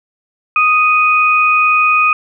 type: tone pair together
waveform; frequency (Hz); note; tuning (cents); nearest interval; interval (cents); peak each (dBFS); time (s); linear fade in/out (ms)
sine; 1244.5 / 2489; D#6 / D#7; 0 / 0; octave; 1200; -11; 0.56-2.13; 2
effects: none